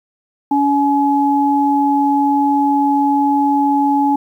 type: tone pair together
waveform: sine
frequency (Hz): 282.7 / 847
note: C#4 / G#5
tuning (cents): +34 / +34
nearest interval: octave + perfect fifth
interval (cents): 1900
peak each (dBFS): -14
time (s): 0.51-4.16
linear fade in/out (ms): 5
effects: 8-bit